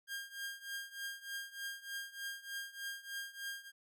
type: tone with tremolo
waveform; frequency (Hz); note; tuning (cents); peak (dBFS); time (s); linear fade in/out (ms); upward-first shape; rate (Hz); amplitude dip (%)
sawtooth; 1610; G6; +46; -35; 0.07-3.72; 50; triangle; 3.3; 90
effects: none